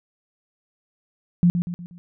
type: tone with echo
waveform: sine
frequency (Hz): 174.61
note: F3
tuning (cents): 0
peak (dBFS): -12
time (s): 1.43-1.5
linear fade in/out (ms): 0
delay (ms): 120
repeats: 4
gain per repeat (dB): -7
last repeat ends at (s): 1.98
effects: none